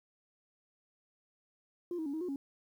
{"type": "tone with pitch steps", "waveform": "sine", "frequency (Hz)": [350.3, 317.8, 280.8, 317.1, 359.3, 276.4], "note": ["F4", "D#4", "C#4", "D#4", "F4", "C#4"], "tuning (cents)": [5, 37, 22, 33, 49, -5], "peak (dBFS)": -33, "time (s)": [1.91, 2.36], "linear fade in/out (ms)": 2, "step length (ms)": 75, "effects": ["tanh soft clip ceiling -31 dBFS", "11-bit"]}